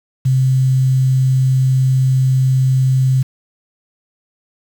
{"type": "tone with quantisation", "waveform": "sine", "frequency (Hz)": 130.81, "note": "C3", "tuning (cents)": 0, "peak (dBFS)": -10, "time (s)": [0.25, 3.23], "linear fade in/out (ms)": 10, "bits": 6, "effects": []}